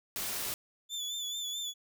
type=noise; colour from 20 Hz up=white; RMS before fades=-36 dBFS; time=0.16-0.54 s; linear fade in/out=0 ms
type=tone with vibrato; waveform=30% pulse; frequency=3487 Hz; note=A7; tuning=16 cents flat; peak=-32 dBFS; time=0.89-1.74 s; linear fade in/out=50 ms; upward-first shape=sine; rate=4.6 Hz; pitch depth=48 cents each way
effects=none